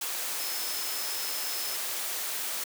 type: tone in noise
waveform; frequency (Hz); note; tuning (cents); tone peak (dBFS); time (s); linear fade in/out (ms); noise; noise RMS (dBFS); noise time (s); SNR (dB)
sine; 5200; E8; -24; -38; 0.39-1.76; 5; white; -33; 0.01-2.64; -8
effects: high-pass 400 Hz 12 dB/octave